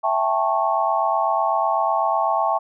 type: chord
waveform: sine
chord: A dominant seventh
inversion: second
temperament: just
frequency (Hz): 660 / 792 / 880 / 1100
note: E5 / G5 / A5 / C#6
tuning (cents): +2 / +18 / 0 / -14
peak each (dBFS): -23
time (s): 0.03-2.59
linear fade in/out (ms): 20
effects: none